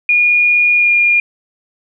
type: tone with pitch glide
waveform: sine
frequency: 2436 to 2416 Hz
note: D#7 to D7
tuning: -37 to +48 cents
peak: -8 dBFS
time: 0.09-1.2 s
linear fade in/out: 2 ms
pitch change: -15 cents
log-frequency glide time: 0.76-0.91 s
effects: none